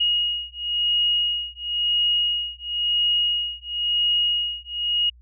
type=beating tone pair; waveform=sine; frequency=2878 / 2878.97 Hz; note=F#7 / F#7; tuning=-49 / -48 cents; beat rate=0.97 Hz; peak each=-23 dBFS; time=0-5.1 s; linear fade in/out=10 ms; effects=added 60 Hz sine -47 dBFS peak until 5.21 s

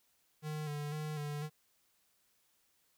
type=tone with vibrato; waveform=square; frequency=150 Hz; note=D3; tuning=37 cents sharp; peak=-38 dBFS; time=0.42-1.5 s; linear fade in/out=50 ms; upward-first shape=square; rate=2 Hz; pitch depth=34 cents each way; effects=white hiss -74 dBFS RMS until 2.97 s

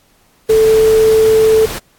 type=tone in noise; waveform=sine; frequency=440 Hz; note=A4; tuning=in tune; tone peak=-6 dBFS; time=0.49-1.66 s; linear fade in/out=10 ms; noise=pink; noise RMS=-24 dBFS; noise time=0.49-1.79 s; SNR=+15 dB; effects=pink hiss -53 dBFS RMS until 1.98 s + AAC 64 kbps

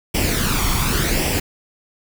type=noise with flanger; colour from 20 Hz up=pink; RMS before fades=-19 dBFS; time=0.14-1.4 s; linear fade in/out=10 ms; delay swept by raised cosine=0.37 to 0.91 ms; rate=0.89 Hz; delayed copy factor=+0.6; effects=none

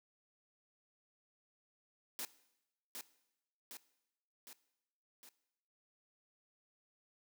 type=noise with echo; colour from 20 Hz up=white; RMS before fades=-42 dBFS; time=2.19-2.25 s; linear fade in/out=0 ms; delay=760 ms; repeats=4; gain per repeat=-4 dB; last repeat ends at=5.29 s; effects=noise-tail reverb RT60 0.9 s tail -18 dB re dry + high-pass 200 Hz 12 dB/octave

